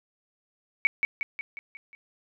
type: tone with echo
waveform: sine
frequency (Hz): 2250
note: C#7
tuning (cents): +25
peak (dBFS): -16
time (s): 0.85-0.87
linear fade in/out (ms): 0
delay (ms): 180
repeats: 6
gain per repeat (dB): -5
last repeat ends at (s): 1.95
effects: none